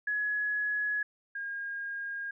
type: tone pair in turn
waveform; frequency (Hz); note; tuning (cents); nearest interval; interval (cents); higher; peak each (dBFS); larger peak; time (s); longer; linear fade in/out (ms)
sine; 1686 / 1622.2; G#6 / G#6; +26 / -41; minor second; 67; first; -28 / -34; first; 0.07-1.03 / 1.35-2.31; neither; 5
effects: none